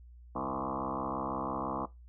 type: tone with frequency modulation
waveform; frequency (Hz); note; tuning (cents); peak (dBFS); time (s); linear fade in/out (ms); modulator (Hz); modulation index
sine; 670; E5; +28; -32; 0.35-1.86; 10; 66; 7.6
effects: noise-tail reverb RT60 0.2 s tail -19 dB re dry + added 60 Hz sine -50 dBFS peak until 2.08 s